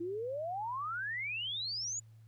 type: exponential sweep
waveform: sine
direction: up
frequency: 329.8 to 7040 Hz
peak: -35 dBFS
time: 0-2 s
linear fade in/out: 10 ms
effects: added 111 Hz sine -54 dBFS peak until 2.27 s + pink hiss -75 dBFS RMS until 2.27 s